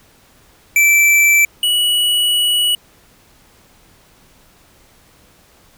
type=tone pair in turn; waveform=square; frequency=2329 / 2934 Hz; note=D7 / F#7; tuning=-15 / -15 cents; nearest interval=major third; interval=400 cents; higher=second; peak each=-9 / -13 dBFS; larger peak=first; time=0.76-1.45 / 1.63-2.75 s; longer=second; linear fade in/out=2 ms; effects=pink hiss -50 dBFS RMS until 5.77 s